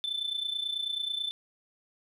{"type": "tone with amplitude modulation", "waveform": "sine", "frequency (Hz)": 3526, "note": "A7", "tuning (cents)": 3, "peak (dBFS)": -25, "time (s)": [0.04, 1.31], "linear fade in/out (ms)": 0, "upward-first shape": "sine", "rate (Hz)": 29.2, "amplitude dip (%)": 80, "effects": ["tanh soft clip ceiling -26 dBFS", "11-bit"]}